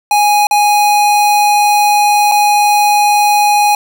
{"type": "tone with dropouts", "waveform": "square", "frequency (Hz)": 829, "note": "G#5", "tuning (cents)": -3, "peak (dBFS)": -8, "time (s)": [0.11, 3.75], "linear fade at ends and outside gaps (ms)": 2, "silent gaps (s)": [[0.47, 0.51], [2.315, 2.319]], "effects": []}